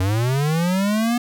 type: linear sweep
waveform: square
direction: up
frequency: 90 to 243.6 Hz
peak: -18 dBFS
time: 0-1.18 s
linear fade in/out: 5 ms
effects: none